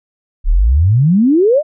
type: exponential sweep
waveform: sine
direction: up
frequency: 32.35 to 640 Hz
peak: -7 dBFS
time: 0.44-1.63 s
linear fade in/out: 50 ms
effects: none